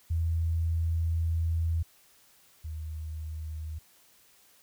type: tone pair in turn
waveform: sine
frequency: 82.41 / 78.31 Hz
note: E2 / D#2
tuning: 0 / +12 cents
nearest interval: minor second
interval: 88 cents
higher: first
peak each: -25 / -34 dBFS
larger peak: first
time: 0.1-1.83 / 2.64-3.79 s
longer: first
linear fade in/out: 10 ms
effects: white hiss -61 dBFS RMS until 4.62 s